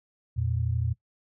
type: tone pair together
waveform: sine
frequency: 85.48 / 117.8 Hz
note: F2 / A#2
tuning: -37 / +19 cents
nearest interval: tritone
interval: 556 cents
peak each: -28 / -27 dBFS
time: 0.36-0.94 s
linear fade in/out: 20 ms
effects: noise-tail reverb RT60 0.1 s tail -20 dB re dry